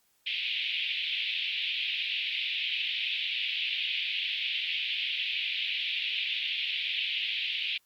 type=band-pass noise; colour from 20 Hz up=pink; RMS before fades=-32 dBFS; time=0.26-7.78 s; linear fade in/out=10 ms; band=2400 to 3600 Hz; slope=48 dB/octave; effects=white hiss -70 dBFS RMS until 7.85 s + Opus 48 kbps